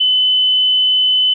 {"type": "tone", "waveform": "sine", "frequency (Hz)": 3021, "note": "F#7", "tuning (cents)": 35, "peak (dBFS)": -10, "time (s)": [0, 1.34], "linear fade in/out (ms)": 10, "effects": []}